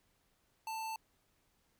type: tone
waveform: square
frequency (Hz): 887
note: A5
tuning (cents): +14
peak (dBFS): -39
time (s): 0.67-0.96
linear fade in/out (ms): 2
effects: pink hiss -75 dBFS RMS until 1.79 s